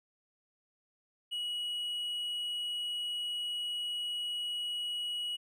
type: tone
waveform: triangle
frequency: 2915 Hz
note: F#7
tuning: 26 cents flat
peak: -32 dBFS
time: 1.31-5.37 s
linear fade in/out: 20 ms
effects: none